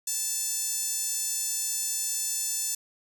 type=tone with high-pass filter; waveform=sawtooth; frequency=881 Hz; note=A5; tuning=2 cents sharp; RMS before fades=-30 dBFS; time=0.07-2.75 s; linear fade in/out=5 ms; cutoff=7200 Hz; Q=2.4; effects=10-bit